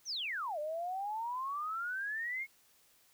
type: exponential two-way sweep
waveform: sine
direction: down then up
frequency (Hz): 6470 to 587.3 to 2197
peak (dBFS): -35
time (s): 0.05-2.47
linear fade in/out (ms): 50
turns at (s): 0.59
effects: white hiss -67 dBFS RMS until 3.13 s